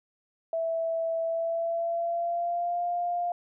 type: tone with pitch glide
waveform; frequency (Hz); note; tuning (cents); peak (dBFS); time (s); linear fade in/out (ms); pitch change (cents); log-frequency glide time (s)
sine; 658 to 701.2; E5 to F5; -3 to +7; -26; 0.53-3.32; 2; +110; 1.22-2.83
effects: none